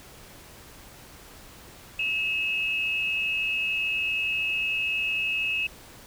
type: tone pair together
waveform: sine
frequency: 2588 / 2821 Hz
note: E7 / F7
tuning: -32 / +17 cents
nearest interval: minor second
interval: 149 cents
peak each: -25 / -32 dBFS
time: 1.99-5.67 s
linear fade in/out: 5 ms
effects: pink hiss -48 dBFS RMS until 6.06 s